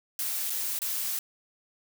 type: noise with dropouts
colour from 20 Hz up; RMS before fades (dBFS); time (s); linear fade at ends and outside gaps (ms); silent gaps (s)
blue; -31; 0.19-1.19; 1; 0.498-0.502 / 0.79-0.818
effects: none